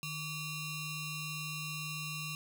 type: ring-modulated tone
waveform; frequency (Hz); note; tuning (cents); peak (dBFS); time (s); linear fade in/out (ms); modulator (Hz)
sawtooth; 1297; E6; -28; -31; 0.03-2.35; 0; 1450
effects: none